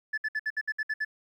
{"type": "tone bursts", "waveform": "sine", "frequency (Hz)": 1733, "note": "A6", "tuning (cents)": -27, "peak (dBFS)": -24, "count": 9, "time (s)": [0.13, 1.049], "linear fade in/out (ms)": 10, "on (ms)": 47, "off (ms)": 62, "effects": ["tanh soft clip ceiling -26 dBFS", "11-bit"]}